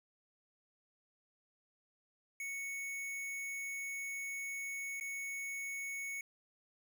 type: tone with dropouts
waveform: square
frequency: 2217 Hz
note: C#7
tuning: in tune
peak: -40 dBFS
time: 2.4-6.21 s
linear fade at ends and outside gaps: 2 ms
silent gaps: 4.999-5.009 s
effects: 11-bit